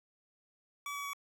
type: tone with pitch steps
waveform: 25% pulse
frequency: 1144 / 1137.4 / 1130.9 Hz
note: D6 / C#6 / C#6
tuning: -46 / +44 / +34 cents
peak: -34 dBFS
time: 0.86-1.133 s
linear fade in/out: 2 ms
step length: 91 ms
effects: none